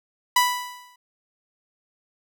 sawtooth tone with exponential decay, 987.8 Hz, B5, in tune, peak -10 dBFS, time 0.36-0.96 s, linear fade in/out 5 ms, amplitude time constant 130 ms, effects none

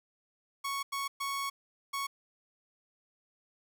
sawtooth tone bursts at uneven times, 1108.7 Hz, C#6, in tune, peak -29 dBFS, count 4, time 0.64-0.83 / 0.92-1.08 / 1.2-1.5 / 1.93-2.07 s, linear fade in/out 10 ms, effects none

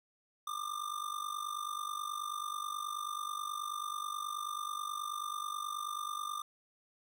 square tone with amplitude modulation, 1198 Hz, D6, 34 cents sharp, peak -34 dBFS, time 0.47-6.42 s, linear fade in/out 5 ms, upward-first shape sine, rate 49.3 Hz, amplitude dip 80%, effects none

